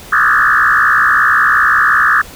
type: tone with frequency modulation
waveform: sine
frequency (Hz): 1471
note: F#6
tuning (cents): -11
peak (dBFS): -7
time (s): 0.12-2.22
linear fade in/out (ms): 10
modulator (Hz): 62.7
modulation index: 4.8
effects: pink hiss -34 dBFS RMS until 2.35 s